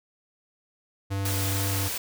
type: tone with vibrato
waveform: square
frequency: 98 Hz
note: G2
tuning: in tune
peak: -27 dBFS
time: 1.1-1.89 s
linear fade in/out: 20 ms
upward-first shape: sine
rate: 2.1 Hz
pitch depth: 8 cents each way
type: noise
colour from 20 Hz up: white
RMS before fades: -31 dBFS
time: 1.25-1.98 s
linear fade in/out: 5 ms
effects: none